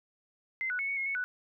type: tone with pitch steps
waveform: sine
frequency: 2070 / 1478 / 2203 / 2225 / 2161 / 2209 / 1485 Hz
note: C7 / F#6 / C#7 / C#7 / C#7 / C#7 / F#6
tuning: -19 / -2 / -11 / +6 / -45 / -7 / +6 cents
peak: -30 dBFS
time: 0.61-1.24 s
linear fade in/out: 0 ms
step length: 90 ms
effects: none